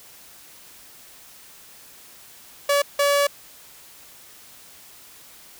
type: tone bursts at uneven times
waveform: sawtooth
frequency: 570 Hz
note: C#5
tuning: 48 cents sharp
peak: -13 dBFS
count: 2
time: 2.69-2.82 / 2.99-3.27 s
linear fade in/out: 5 ms
effects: white hiss -47 dBFS RMS until 5.59 s